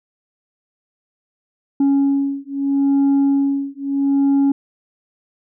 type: beating tone pair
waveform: sine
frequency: 277.2 / 277.97 Hz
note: C#4 / C#4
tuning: 0 / +5 cents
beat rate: 0.77 Hz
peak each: -15 dBFS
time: 1.8-4.52 s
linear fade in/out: 5 ms
effects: tanh soft clip ceiling -11 dBFS